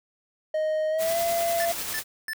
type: tone with pitch glide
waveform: triangle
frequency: 622.3 to 678.6 Hz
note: D#5 to F5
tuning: 0 to -50 cents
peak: -21 dBFS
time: 0.54-1.72 s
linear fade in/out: 5 ms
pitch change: +150 cents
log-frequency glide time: 0.9-1.19 s
type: noise with tremolo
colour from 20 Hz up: white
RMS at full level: -31 dBFS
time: 0.98-2.04 s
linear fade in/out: 50 ms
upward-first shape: square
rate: 10 Hz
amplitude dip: 25%
type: tone bursts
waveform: square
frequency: 1760 Hz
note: A6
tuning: in tune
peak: -30 dBFS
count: 3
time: 1.6-2.333 s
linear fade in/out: 0 ms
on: 51 ms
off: 290 ms
effects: none